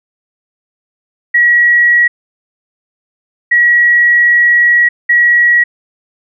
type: tone bursts at uneven times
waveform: sine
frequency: 1917 Hz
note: A#6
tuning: 48 cents sharp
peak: -5 dBFS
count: 3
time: 1.34-2.08 / 3.51-4.89 / 5.09-5.64 s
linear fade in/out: 10 ms
effects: none